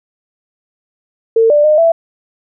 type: tone with pitch steps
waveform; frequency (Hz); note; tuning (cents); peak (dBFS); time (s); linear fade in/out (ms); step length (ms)
sine; 452.3 / 590 / 610 / 664; A4 / D5 / D#5 / E5; +48 / +8 / -34 / +12; -6; 1.36-1.92; 5; 140
effects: none